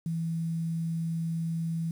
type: tone with quantisation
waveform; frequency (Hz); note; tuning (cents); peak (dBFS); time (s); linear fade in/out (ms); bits
sine; 164.81; E3; 0; -28; 0.06-1.91; 2; 9
effects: none